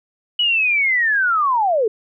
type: linear sweep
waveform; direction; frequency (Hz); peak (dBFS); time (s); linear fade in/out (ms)
sine; down; 2960 to 406.6; -14; 0.39-1.88; 5
effects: none